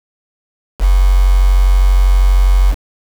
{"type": "tone with quantisation", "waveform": "sine", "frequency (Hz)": 46.25, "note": "F#1", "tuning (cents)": 0, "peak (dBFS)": -6, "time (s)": [0.79, 2.75], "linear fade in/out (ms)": 50, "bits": 4, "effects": []}